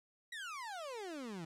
30% pulse exponential sweep, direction down, 1963 to 156 Hz, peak -40 dBFS, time 0.32-1.45 s, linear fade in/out 5 ms, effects low-pass 9000 Hz 12 dB/octave + 13-bit

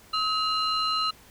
sine tone cluster, 1276 / 2831 / 4088 Hz, D#6 / F7 / C8, +43 / +23 / -41 cents, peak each -25 / -31 / -27 dBFS, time 0.13-1.11 s, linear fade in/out 10 ms, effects tanh soft clip ceiling -17 dBFS + pink hiss -53 dBFS RMS until 1.3 s

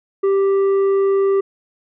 sine tone with tanh clipping, 392 Hz, G4, in tune, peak -14 dBFS, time 0.23-1.41 s, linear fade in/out 10 ms, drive 6 dB, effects none

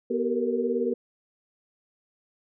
sine tone cluster, 243.2 / 385 / 455.2 / 473.2 Hz, B3 / G4 / A#4 / A#4, -26 / -31 / -41 / +26 cents, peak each -29 dBFS, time 0.1-0.94 s, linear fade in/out 10 ms, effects none

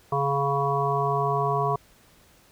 harmonic tone, 140 Hz, C#3, 18 cents sharp, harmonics 1 / 3 / 5 / 7 / 8, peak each -28 / -28 / -28 / -28 / -28 dBFS, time 0.12-1.76 s, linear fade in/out 5 ms, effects pink hiss -57 dBFS RMS until 2.51 s

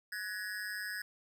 square tone with amplitude modulation, 1681 Hz, G#6, 20 cents sharp, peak -34 dBFS, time 0.12-1.02 s, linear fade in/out 5 ms, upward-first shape sine, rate 199 Hz, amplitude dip 100%, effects 11-bit

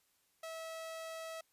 sawtooth tone, 649 Hz, E5, 27 cents flat, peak -39 dBFS, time 0.43-1.41 s, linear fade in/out 5 ms, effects white hiss -75 dBFS RMS until 1.52 s + resampled to 32000 Hz

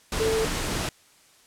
sine tone in noise, 443.5 Hz, A4, 14 cents sharp, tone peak -22 dBFS, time 0.2-0.45 s, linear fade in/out 2 ms, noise pink, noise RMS -28 dBFS, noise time 0.12-0.89 s, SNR +3 dB, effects white hiss -57 dBFS RMS until 1.46 s + low-pass 10000 Hz 12 dB/octave

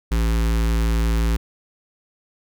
square tone with notch filter, 55.9 Hz, A1, 28 cents sharp, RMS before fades -19 dBFS, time 0.11-1.37 s, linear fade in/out 10 ms, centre 660 Hz, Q 1.8, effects none

